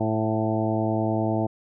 harmonic tone with a mistuned harmonic, 110 Hz, A2, in tune, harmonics 1 / 2 / 3 / 4 / 5 / 6 / 7 / 8, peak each -27 / -28 / -27 / -35 / -34 / -29 / -33 / -35 dBFS, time 0-1.47 s, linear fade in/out 10 ms, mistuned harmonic 7, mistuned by -23 cents, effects none

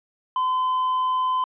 triangle tone, 1022 Hz, C6, 41 cents flat, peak -18 dBFS, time 0.36-1.44 s, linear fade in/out 2 ms, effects resampled to 8000 Hz

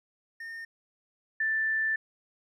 triangle / sine tone pair in turn, 1825 / 1766.9 Hz, A#6 / A6, -37 / +7 cents, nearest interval minor second, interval 56 cents, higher first, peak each -36 / -25 dBFS, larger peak second, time 0.4-0.65 / 1.4-1.96 s, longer second, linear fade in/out 5 ms, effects none

